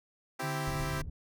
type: chord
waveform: 10% pulse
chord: C major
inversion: none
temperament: equal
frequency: 261.6 / 329.6 / 392 Hz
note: C4 / E4 / G4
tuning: 0 / 0 / 0 cents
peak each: -31 dBFS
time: 0.39-1.02 s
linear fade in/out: 10 ms
type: tone with vibrato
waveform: sine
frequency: 146.83 Hz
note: D3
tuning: in tune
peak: -35 dBFS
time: 0.42-1.04 s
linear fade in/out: 20 ms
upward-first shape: sine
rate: 6.9 Hz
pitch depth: 15 cents each way
type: low-pass noise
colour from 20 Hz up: pink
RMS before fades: -39 dBFS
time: 0.67-1.1 s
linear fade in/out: 5 ms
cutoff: 120 Hz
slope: 12 dB/octave
effects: none